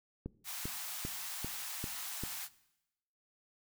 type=click train; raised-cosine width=3 ms; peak=-26 dBFS; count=6; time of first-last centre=0.26-2.236 s; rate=2.53 Hz
type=high-pass noise; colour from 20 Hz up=white; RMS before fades=-42 dBFS; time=0.44-2.49 s; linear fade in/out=50 ms; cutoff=680 Hz; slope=48 dB/octave
effects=noise-tail reverb RT60 0.9 s tail -19 dB re dry